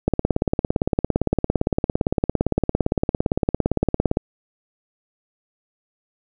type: click train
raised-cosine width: 2 ms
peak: -4 dBFS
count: 73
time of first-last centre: 0.08-4.171 s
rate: 17.6 Hz
effects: none